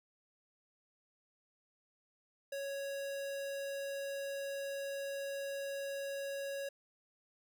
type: tone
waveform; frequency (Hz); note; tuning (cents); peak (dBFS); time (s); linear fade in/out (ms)
square; 554.4; C#5; 0; -39; 2.52-6.69; 5
effects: none